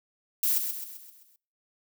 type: noise with echo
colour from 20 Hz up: violet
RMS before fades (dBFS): -25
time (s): 0.43-0.58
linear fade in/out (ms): 2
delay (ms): 130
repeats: 6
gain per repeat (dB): -6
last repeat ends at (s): 1.36
effects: noise-tail reverb RT60 0.5 s tail -26 dB re dry